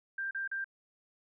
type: tone bursts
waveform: sine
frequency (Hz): 1583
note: G6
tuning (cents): +17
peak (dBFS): -33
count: 3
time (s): 0.18-0.644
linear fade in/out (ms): 5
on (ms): 130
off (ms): 37
effects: none